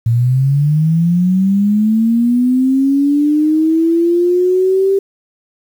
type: linear sweep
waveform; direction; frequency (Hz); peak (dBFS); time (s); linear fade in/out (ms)
sine; up; 113.2 to 393.9; -9; 0.06-4.99; 5
effects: 7-bit